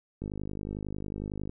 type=click train; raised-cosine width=3 ms; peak=-23 dBFS; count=66; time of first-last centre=0.22-1.495 s; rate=51 Hz; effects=none